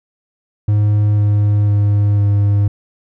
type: tone with pitch steps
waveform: triangle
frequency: 104.4 / 103.5 / 102.61 / 101.72 Hz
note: G#2 / G#2 / G#2 / G#2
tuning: +10 / -5 / -20 / -35 cents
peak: -8 dBFS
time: 0.68-2.68 s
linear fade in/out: 5 ms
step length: 500 ms
effects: none